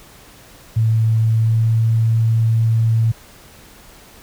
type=tone with pitch glide; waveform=sine; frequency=111.7 to 113.06 Hz; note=A2 to A2; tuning=+27 to +48 cents; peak=-12 dBFS; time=0.76-3.12 s; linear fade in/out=10 ms; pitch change=+21 cents; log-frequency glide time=1.23-1.86 s; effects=pink hiss -44 dBFS RMS until 4.22 s